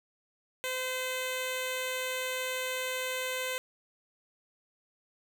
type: tone with notch filter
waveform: 10% pulse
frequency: 513 Hz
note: C5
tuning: 34 cents flat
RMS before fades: -34 dBFS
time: 0.64-3.58 s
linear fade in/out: 0 ms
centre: 1200 Hz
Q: 1.8
effects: none